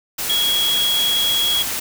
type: tone in noise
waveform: sine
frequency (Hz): 3322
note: G#7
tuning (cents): 0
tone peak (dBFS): -16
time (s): 0.29-1.63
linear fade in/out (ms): 10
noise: white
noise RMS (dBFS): -24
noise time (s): 0.18-1.8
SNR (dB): +5
effects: none